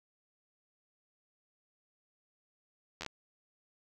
slowing click train, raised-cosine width 0.2 ms, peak -22 dBFS, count 5, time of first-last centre 3.01-3.063 s, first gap 11 ms, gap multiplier 1.13, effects none

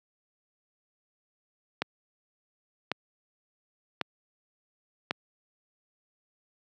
click train, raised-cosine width 0.3 ms, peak -11 dBFS, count 4, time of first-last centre 1.82-5.109 s, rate 0.912 Hz, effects high-pass 150 Hz 12 dB/octave

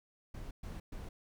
brown noise bursts, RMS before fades -44 dBFS, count 3, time 0.34-1.09 s, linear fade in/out 5 ms, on 170 ms, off 120 ms, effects none

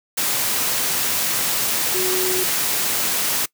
sine tone in noise, 370 Hz, F#4, in tune, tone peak -22 dBFS, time 1.94-2.44 s, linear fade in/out 10 ms, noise white, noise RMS -21 dBFS, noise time 0.17-3.46 s, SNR -4 dB, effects noise-tail reverb RT60 0.1 s tail -22 dB re dry + high-pass 100 Hz 12 dB/octave

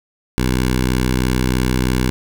10% pulse tone with notch filter, 63.1 Hz, B1, 38 cents sharp, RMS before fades -17 dBFS, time 0.38-2.1 s, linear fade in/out 0 ms, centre 690 Hz, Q 1.2, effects none

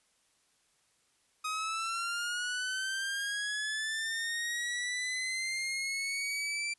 sawtooth linear sweep, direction up, 1253 to 2349 Hz, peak -29 dBFS, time 1.44-6.74 s, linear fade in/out 10 ms, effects white hiss -71 dBFS RMS until 6.78 s + resampled to 24000 Hz

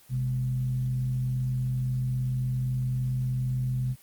sine tone with frequency modulation, 128.1 Hz, C3, 36 cents flat, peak -25 dBFS, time 0.09-3.96 s, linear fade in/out 50 ms, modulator 77.6 Hz, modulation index 0.33, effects white hiss -56 dBFS RMS until 4.02 s + Opus 24 kbps

